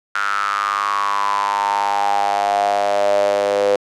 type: tone with high-pass filter sweep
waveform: sawtooth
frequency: 101.1 Hz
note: G#2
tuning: 46 cents flat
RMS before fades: -18 dBFS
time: 0.15-3.76 s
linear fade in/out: 5 ms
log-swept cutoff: 1400 to 510 Hz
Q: 9.2
effects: low-pass 7000 Hz 12 dB/octave